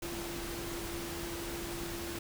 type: tone in noise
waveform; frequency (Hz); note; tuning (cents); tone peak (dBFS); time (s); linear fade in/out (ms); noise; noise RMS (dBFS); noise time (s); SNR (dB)
sine; 341.2; F4; -40; -41; 0.02-2.19; 5; pink; -41; 0.02-2.19; -3
effects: none